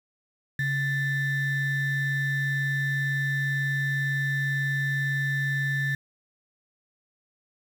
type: ring-modulated tone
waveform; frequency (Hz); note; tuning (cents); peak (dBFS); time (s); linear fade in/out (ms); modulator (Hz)
triangle; 950; A#5; +33; -19; 0.59-5.95; 2; 811
effects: 8-bit